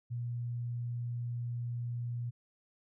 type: tone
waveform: sine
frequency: 119.9 Hz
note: A#2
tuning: 49 cents sharp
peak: -34 dBFS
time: 0.1-2.31 s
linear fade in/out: 20 ms
effects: none